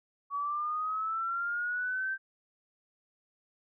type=linear sweep; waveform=sine; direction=up; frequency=1126 to 1568 Hz; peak=-30 dBFS; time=0.3-2.18 s; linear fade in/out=50 ms; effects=none